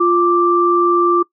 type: tone pair together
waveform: sine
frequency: 349.2 / 1174.6 Hz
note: F4 / D6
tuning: 0 / 0 cents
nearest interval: octave + major sixth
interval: 2100 cents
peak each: -13 dBFS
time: 0-1.23 s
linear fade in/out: 10 ms
effects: noise-tail reverb RT60 0.1 s tail -21 dB re dry